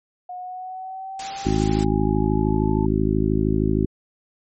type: exponential sweep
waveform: sine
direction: up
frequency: 722 to 880 Hz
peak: -30 dBFS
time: 0.29-2.86 s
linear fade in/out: 5 ms
type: noise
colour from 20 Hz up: white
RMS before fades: -33 dBFS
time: 1.19-1.84 s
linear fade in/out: 5 ms
type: harmonic tone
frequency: 53 Hz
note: G#1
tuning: 36 cents sharp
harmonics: 1 / 2 / 3 / 4 / 5 / 6 / 7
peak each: -25 / -25 / -25 / -25 / -25 / -25 / -25 dBFS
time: 1.45-3.86 s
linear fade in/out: 10 ms
effects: MP3 32 kbps